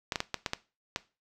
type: clicks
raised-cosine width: 0.2 ms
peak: -12 dBFS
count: 7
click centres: 0.122 / 0.158 / 0.204 / 0.343 / 0.462 / 0.534 / 0.961 s
effects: noise-tail reverb RT60 0.3 s tail -18 dB re dry